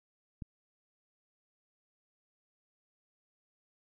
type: click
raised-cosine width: 5 ms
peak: -28 dBFS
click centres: 0.422 s
effects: none